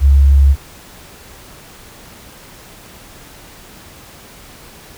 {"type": "tone", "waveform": "sine", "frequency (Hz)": 69.3, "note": "C#2", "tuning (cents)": 0, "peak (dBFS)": -5, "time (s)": [0, 0.56], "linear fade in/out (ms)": 50, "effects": ["pink hiss -39 dBFS RMS until 4.97 s"]}